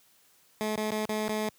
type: tone with dropouts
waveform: 15% pulse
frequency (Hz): 214.7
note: A3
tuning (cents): -42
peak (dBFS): -22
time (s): 0.61-1.49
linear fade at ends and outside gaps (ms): 0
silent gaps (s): 0.759-0.777 / 0.907-0.918 / 1.053-1.091 / 1.281-1.291
effects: white hiss -63 dBFS RMS until 1.58 s + high-pass 80 Hz 12 dB/octave